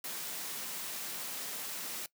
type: high-pass noise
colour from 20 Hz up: white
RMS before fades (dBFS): -40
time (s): 0.04-2.06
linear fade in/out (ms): 2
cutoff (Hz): 140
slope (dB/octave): 48
effects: noise-tail reverb RT60 0.1 s tail -20 dB re dry